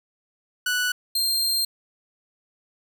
sawtooth tone pair in turn, 1480 / 4186 Hz, F#6 / C8, 0 / 0 cents, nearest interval octave + tritone, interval 1800 cents, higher second, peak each -18 dBFS, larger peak neither, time 0.66-0.92 / 1.15-1.65 s, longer second, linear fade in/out 5 ms, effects none

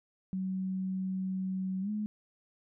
sine tone with pitch glide, 188.3 to 211.4 Hz, F#3 to G#3, +31 to +31 cents, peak -31 dBFS, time 0.33-2.06 s, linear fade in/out 0 ms, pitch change +200 cents, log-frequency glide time 1.81-1.9 s, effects none

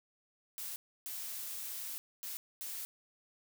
blue noise bursts at uneven times, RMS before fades -42 dBFS, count 4, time 0.58-0.76 / 1.06-1.98 / 2.23-2.37 / 2.61-2.85 s, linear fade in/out 0 ms, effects none

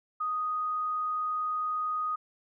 sine tone, 1244.5 Hz, D#6, in tune, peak -28 dBFS, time 0.2-2.16 s, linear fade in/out 10 ms, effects none

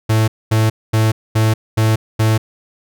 45% pulse tone bursts, 110 Hz, A2, in tune, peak -11 dBFS, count 6, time 0.09-2.38 s, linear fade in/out 10 ms, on 190 ms, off 230 ms, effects none

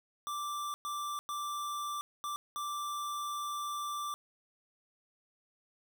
square tone bursts at uneven times, 1174.7 Hz, D6, in tune, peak -36 dBFS, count 5, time 0.27-0.74 / 0.85-1.19 / 1.29-2.01 / 2.24-2.36 / 2.56-4.14 s, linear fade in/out 0 ms, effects none

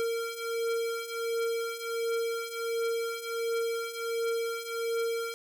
square beating tone pair, 460 / 461.4 Hz, A#4 / A#4, -23 / -18 cents, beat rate 1.4 Hz, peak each -36 / -32 dBFS, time 0-5.34 s, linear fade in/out 0 ms, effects none

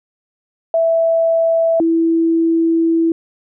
sine tone pair in turn, 659.3 / 329.6 Hz, E5 / E4, 0 / 0 cents, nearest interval octave, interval 1200 cents, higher first, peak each -11 / -11 dBFS, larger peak neither, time 0.74-1.8 / 1.8-3.12 s, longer second, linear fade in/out 2 ms, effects none

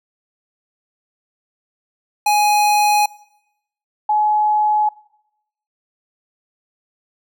square / sine tone pair in turn, 834 / 847.1 Hz, G#5 / G#5, +7 / +34 cents, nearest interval unison, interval 27 cents, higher second, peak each -13 dBFS, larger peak neither, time 2.26-3.06 / 4.09-4.89 s, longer neither, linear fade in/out 5 ms, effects noise-tail reverb RT60 0.8 s tail -22 dB re dry

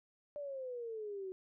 sine exponential sweep, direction down, 591 to 370 Hz, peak -40 dBFS, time 0.36-1.32 s, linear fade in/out 0 ms, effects none

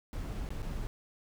brown noise with dropouts, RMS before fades -37 dBFS, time 0.13-0.87 s, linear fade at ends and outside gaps 0 ms, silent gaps 0.489-0.505 / 0.621-0.627 s, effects none

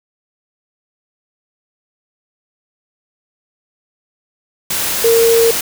sine tone in noise, 459.5 Hz, A#4, 25 cents flat, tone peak -8 dBFS, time 5.04-5.51 s, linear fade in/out 5 ms, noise white, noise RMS -18 dBFS, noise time 4.7-5.61 s, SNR +7 dB, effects none

